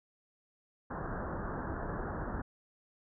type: low-pass noise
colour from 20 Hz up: pink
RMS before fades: -38 dBFS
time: 0.9-2.42 s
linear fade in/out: 10 ms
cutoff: 1700 Hz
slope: 96 dB/octave
effects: none